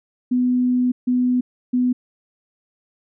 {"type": "tone bursts at uneven times", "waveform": "sine", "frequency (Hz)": 249.3, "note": "B3", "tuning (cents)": 16, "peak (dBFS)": -15, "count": 3, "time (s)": [[0.31, 0.92], [1.07, 1.41], [1.73, 1.93]], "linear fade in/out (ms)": 10, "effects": []}